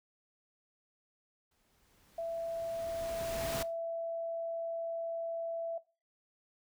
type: noise with exponential growth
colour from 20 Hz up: pink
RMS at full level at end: -36 dBFS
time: 1.51-3.63 s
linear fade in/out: 5 ms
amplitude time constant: 460 ms
type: tone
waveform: sine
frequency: 666 Hz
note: E5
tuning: 18 cents sharp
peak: -34 dBFS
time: 2.18-5.78 s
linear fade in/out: 5 ms
effects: noise-tail reverb RT60 0.3 s tail -19 dB re dry